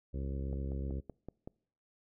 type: harmonic tone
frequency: 67.9 Hz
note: C#2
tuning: 35 cents flat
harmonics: 1 / 2 / 3 / 4 / 5 / 6 / 7 / 8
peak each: -36 / -42 / -46 / -48 / -50 / -52 / -53 / -54 dBFS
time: 0.13-1.01 s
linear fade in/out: 20 ms
type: click train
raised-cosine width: 2 ms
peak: -30 dBFS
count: 6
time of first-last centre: 0.53-1.475 s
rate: 5.29 Hz
effects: noise-tail reverb RT60 0.6 s tail -26 dB re dry